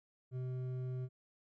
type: tone with hard clipping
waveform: triangle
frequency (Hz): 127.6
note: C3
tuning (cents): -43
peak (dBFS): -39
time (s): 0.31-1.09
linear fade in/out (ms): 50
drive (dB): 11
effects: none